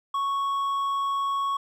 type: tone with hard clipping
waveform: triangle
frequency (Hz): 1108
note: C#6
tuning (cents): -1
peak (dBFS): -25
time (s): 0.14-1.57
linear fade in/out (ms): 5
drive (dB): 7
effects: none